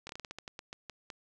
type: slowing click train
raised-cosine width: 0.2 ms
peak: -25 dBFS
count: 13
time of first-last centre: 0.07-1.102 s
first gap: 23 ms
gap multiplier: 1.22
effects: none